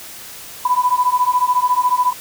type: beating tone pair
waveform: sine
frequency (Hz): 987.8 / 1001.8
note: B5 / B5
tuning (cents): 0 / +24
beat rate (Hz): 14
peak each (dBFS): -16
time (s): 0.65-2.13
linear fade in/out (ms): 5
effects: white hiss -35 dBFS RMS until 2.2 s